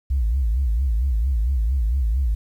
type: tone with vibrato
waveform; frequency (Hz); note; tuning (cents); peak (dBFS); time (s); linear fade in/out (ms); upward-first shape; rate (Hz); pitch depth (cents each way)
sine; 60.5; B1; -35; -16; 0.1-2.35; 10; sine; 4.4; 230
effects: tanh soft clip ceiling -14 dBFS + 9-bit